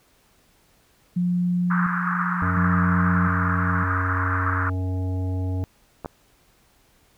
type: tone with tremolo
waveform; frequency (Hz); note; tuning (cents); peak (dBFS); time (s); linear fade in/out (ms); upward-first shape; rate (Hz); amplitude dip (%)
sine; 177.5; F3; +28; -19; 1.16-3.84; 10; square; 0.71; 50
type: band-pass noise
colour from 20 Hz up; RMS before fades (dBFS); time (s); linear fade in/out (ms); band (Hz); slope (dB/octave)
pink; -26; 1.7-4.7; 10; 1100 to 1600; 48
type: harmonic tone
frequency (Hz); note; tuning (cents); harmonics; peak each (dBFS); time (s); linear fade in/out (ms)
92.5; F#2; 0; 1 / 3 / 5 / 7 / 9; -23 / -32 / -40 / -42 / -45; 2.42-5.64; 0
type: clicks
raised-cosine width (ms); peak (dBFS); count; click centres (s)
1; -17; 2; 6.047 / 6.059
effects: pink hiss -60 dBFS RMS until 7.17 s